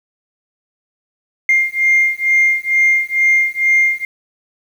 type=beating tone pair; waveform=sine; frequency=2111 / 2113.2 Hz; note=C7 / C7; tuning=+15 / +17 cents; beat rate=2.2 Hz; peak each=-13 / -13 dBFS; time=1.49-4.05 s; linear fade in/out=2 ms; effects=tanh soft clip ceiling -5 dBFS + 7-bit